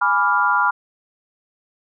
sine chord, G# diminished seventh, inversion none, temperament equal, 830.6 / 987.8 / 1174.7 / 1396.9 Hz, G#5 / B5 / D6 / F6, 0 / 0 / 0 / 0 cents, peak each -23 / -19 / -22 / -18 dBFS, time 0.01-0.71 s, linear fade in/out 10 ms, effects none

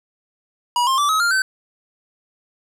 square tone with pitch steps, 967 / 1060.6 / 1163.3 / 1276 / 1399.5 / 1535 Hz, B5 / C6 / D6 / D#6 / F6 / G6, -37 / +23 / -17 / +43 / +3 / -37 cents, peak -16 dBFS, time 0.76-1.42 s, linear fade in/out 2 ms, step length 110 ms, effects low-pass 11000 Hz 12 dB/octave + 9-bit

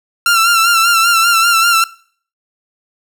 sawtooth tone with vibrato, 1364 Hz, F6, 41 cents flat, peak -5 dBFS, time 0.26-1.84 s, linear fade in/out 2 ms, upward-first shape sine, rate 5.1 Hz, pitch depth 51 cents each way, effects noise-tail reverb RT60 0.5 s tail -20 dB re dry

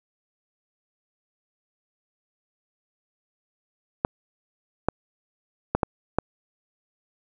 clicks, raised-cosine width 1 ms, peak -6 dBFS, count 5, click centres 4.049 / 4.886 / 5.75 / 5.832 / 6.186 s, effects none

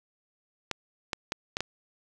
clicks, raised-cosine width 0.2 ms, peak -12 dBFS, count 5, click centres 0.713 / 1.132 / 1.321 / 1.569 / 1.606 s, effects none

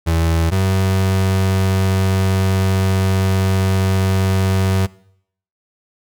35% pulse tone pair in turn, 82.41 / 95.26 Hz, E2 / G2, 0 / -49 cents, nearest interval minor third, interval 251 cents, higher second, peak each -12 dBFS, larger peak neither, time 0.06-0.51 / 0.51-4.87 s, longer second, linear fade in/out 20 ms, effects noise-tail reverb RT60 0.7 s tail -22 dB re dry

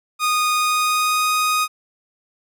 sawtooth tone with pitch glide, 1234 to 1245.5 Hz, D#6 to D#6, -15 to +1 cents, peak -13 dBFS, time 0.19-1.68 s, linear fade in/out 50 ms, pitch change +16 cents, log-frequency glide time 0.51-1.32 s, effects none

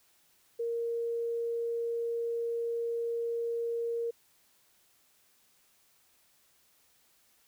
sine tone, 466.2 Hz, A#4, in tune, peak -30 dBFS, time 0.59-4.11 s, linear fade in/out 10 ms, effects white hiss -67 dBFS RMS until 7.47 s

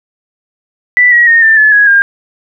sine tone with pitch steps, 1975.5 / 1909.3 / 1845.3 / 1783.5 / 1723.8 / 1666 / 1610.2 Hz, B6 / A#6 / A#6 / A6 / A6 / G#6 / G6, 0 / +41 / -18 / +23 / -36 / +5 / +46 cents, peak -3 dBFS, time 0.97-2.02 s, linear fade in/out 0 ms, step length 150 ms, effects none

